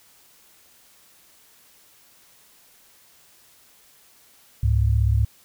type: tone pair together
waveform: sine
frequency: 69.3 / 105.49 Hz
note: C#2 / G#2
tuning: 0 / +28 cents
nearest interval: perfect fifth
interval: 728 cents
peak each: -19 dBFS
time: 4.63-5.25 s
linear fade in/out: 5 ms
effects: white hiss -55 dBFS RMS until 5.44 s